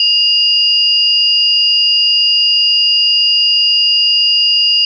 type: tone pair together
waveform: sine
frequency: 2835 / 4863 Hz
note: F7 / D#8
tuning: +25 / -40 cents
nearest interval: major sixth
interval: 935 cents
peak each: -11 dBFS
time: 0-4.85 s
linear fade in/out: 2 ms
effects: none